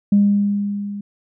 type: tone with level ramp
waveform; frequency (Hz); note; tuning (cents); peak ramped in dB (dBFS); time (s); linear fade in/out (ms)
sine; 202.9; G#3; -40; -8 to -26; 0.12-1.01; 5
effects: tanh soft clip ceiling -5 dBFS